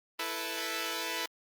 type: chord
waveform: 5% pulse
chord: E suspended fourth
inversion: none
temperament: equal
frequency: 329.6 / 440 / 493.9 Hz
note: E4 / A4 / B4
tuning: 0 / 0 / 0 cents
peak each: -26 dBFS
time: 0.19-1.26 s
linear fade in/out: 5 ms
effects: Opus 32 kbps